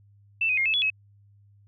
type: tone with pitch steps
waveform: sine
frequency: 2661 / 2507 / 2131 / 2608 / 3395 / 2566 Hz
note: E7 / D#7 / C7 / E7 / G#7 / E7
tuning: +16 / +12 / +31 / -19 / +37 / -47 cents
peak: -21 dBFS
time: 0.41-0.902 s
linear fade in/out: 5 ms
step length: 82 ms
effects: added 101 Hz sine -54 dBFS peak until 1.67 s